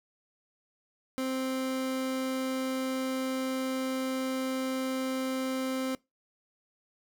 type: tone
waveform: 30% pulse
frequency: 261.6 Hz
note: C4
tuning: in tune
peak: -27 dBFS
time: 1.18-5.95 s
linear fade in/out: 0 ms
effects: noise-tail reverb RT60 0.2 s tail -22 dB re dry